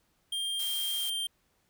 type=tone with pitch glide; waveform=square; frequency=3195 to 3166 Hz; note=G7 to G7; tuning=+32 to +17 cents; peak=-31 dBFS; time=0.32-1.27 s; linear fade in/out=5 ms; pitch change=-15 cents; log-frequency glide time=0.98-1.1 s
type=noise; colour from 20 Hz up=blue; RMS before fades=-39 dBFS; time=0.59-1.1 s; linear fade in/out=5 ms
effects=pink hiss -72 dBFS RMS until 1.69 s